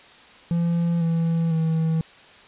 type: tone with pitch steps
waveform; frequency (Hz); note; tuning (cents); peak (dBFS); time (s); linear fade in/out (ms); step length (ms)
triangle; 170 / 165.64 / 161.39; F3 / E3 / E3; -46 / +9 / -36; -17; 0.51-2.01; 0; 500
effects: white hiss -48 dBFS RMS until 2.47 s + resampled to 8000 Hz